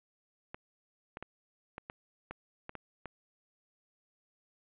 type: clicks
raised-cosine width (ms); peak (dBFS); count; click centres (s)
0.5; -26; 9; 0.545 / 1.171 / 1.226 / 1.781 / 1.899 / 2.31 / 2.694 / 2.753 / 3.057
effects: resampled to 8000 Hz + 9-bit